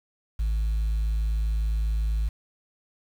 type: tone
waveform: sine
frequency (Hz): 53.8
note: A1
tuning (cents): -38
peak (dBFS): -20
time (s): 0.39-2.29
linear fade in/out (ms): 10
effects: tanh soft clip ceiling -21 dBFS + 8-bit